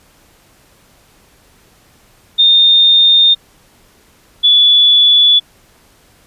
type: tone pair in turn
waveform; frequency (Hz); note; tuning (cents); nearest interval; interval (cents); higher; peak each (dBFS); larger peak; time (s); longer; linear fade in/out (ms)
sine; 3644 / 3439; A#7 / A7; -40 / -40; minor second; 100; first; -5; neither; 2.38-3.35 / 4.43-5.4; neither; 20
effects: pink hiss -49 dBFS RMS until 6.26 s + resampled to 32000 Hz